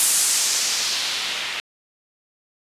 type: noise with low-pass filter sweep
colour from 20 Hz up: blue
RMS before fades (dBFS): -22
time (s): 0-1.6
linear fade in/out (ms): 0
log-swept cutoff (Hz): 10000 to 2600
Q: 1.5
effects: resampled to 32000 Hz